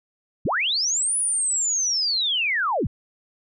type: linear two-way sweep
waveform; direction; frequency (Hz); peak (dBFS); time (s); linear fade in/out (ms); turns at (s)
sine; up then down; 50.7 to 9970 to 50.7; -20; 0.45-2.87; 5; 1.17
effects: none